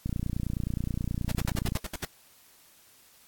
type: click train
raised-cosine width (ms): 5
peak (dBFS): -18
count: 51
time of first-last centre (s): 0.06-1.755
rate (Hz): 29.5
type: noise bursts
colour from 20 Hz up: pink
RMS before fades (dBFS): -33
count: 9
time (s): 1.29-2.05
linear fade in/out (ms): 2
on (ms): 24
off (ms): 68
effects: white hiss -58 dBFS RMS until 3.27 s + AAC 64 kbps